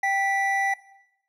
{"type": "tone pair together", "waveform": "triangle", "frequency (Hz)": [784, 1966.4], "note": ["G5", "B6"], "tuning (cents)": [0, -8], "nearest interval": "octave + major third", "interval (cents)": 1592, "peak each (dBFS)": -22, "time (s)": [0.03, 0.74], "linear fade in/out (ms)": 5, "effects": ["noise-tail reverb RT60 0.9 s tail -19 dB re dry"]}